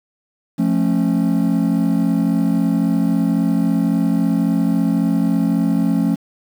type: chord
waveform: triangle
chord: F augmented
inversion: none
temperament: just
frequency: 174.61 / 218.3 / 272.8 Hz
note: F3 / A3 / C#4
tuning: 0 / -13 / -28 cents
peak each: -16 dBFS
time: 0.58-6.16 s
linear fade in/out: 20 ms
effects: tanh soft clip ceiling -5 dBFS + 7-bit